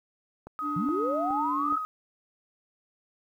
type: click train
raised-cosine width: 1 ms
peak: -28 dBFS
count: 4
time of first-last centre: 0.47-1.725 s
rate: 2.39 Hz
type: tone with tremolo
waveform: sine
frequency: 1259 Hz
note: D#6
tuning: 20 cents sharp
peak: -29 dBFS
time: 0.59-1.85 s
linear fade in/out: 0 ms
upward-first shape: triangle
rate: 2.8 Hz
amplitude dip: 30%
type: tone with pitch glide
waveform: triangle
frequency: 294 to 291 Hz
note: D4 to D4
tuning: +2 to -16 cents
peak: -30 dBFS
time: 0.61-1.77 s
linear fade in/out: 50 ms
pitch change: -18 cents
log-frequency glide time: 0.85-1.59 s
type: linear sweep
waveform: sine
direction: up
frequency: 149.3 to 1318.5 Hz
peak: -27 dBFS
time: 0.76-1.78 s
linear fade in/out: 5 ms
effects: 10-bit